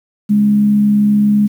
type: tone with frequency modulation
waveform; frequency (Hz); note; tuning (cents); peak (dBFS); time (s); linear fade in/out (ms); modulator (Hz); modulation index
sine; 207.7; G#3; 0; -8; 0.29-1.48; 20; 67.7; 0.21
effects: 7-bit